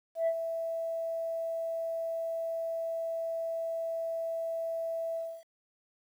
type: tone with ADSR envelope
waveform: sine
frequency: 659.3 Hz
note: E5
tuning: in tune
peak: -22 dBFS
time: 0.15-5.44 s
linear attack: 120 ms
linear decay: 63 ms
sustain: -9 dB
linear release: 280 ms
effects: tanh soft clip ceiling -23 dBFS + 10-bit